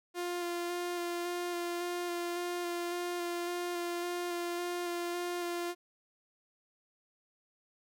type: tone with vibrato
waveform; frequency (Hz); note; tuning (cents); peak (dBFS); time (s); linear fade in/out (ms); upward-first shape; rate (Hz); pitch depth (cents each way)
sawtooth; 349.5; F4; +1; -30; 0.14-5.75; 50; square; 1.8; 12
effects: none